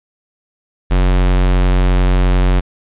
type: tone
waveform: square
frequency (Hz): 45.71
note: F#1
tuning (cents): -20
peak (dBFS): -10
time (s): 0.9-2.61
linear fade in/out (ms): 20
effects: resampled to 8000 Hz + 8-bit